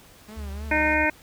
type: tone with vibrato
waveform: sawtooth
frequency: 207.7 Hz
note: G#3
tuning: in tune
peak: -36 dBFS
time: 0.28-0.95 s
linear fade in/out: 10 ms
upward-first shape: triangle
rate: 3.3 Hz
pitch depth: 130 cents each way
type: tone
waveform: sine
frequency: 72.3 Hz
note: D2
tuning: 27 cents flat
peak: -31 dBFS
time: 0.36-1.06 s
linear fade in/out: 20 ms
type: harmonic tone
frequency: 306.4 Hz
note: D#4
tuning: 27 cents flat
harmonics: 1 / 2 / 3 / 5 / 6 / 7 / 8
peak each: -27 / -27 / -27 / -27 / -27 / -27 / -27 dBFS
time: 0.71-1.1 s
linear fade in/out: 5 ms
effects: pink hiss -51 dBFS RMS until 1.22 s